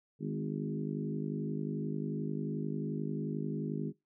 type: harmonic tone with a mistuned harmonic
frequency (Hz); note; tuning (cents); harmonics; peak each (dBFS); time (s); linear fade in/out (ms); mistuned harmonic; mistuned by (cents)
51.3; G#1; -21; 3 / 4 / 5 / 6 / 7 / 8; -37 / -39 / -41 / -43 / -44 / -45; 0.19-3.93; 50; 5; -19
effects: noise-tail reverb RT60 0.2 s tail -21 dB re dry